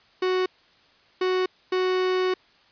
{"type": "tone bursts at uneven times", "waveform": "45% pulse", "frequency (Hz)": 370, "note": "F#4", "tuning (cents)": 0, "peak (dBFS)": -21, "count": 3, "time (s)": [[0.22, 0.46], [1.21, 1.46], [1.72, 2.34]], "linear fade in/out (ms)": 5, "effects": ["white hiss -58 dBFS RMS until 2.71 s", "resampled to 11025 Hz"]}